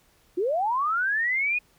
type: linear sweep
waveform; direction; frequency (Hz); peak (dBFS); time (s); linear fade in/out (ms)
sine; up; 329.6 to 2501; -22; 0.37-1.59; 10
effects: pink hiss -62 dBFS RMS until 1.78 s